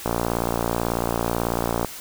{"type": "click train", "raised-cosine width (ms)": 1, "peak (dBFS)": -8, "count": 105, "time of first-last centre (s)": [0.06, 1.847], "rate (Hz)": 58.2, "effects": ["white hiss -37 dBFS RMS until 2 s"]}